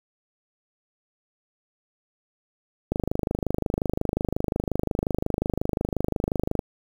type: click train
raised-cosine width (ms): 2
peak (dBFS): -10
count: 95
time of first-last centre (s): 2.92-6.592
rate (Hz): 25.6
effects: 7-bit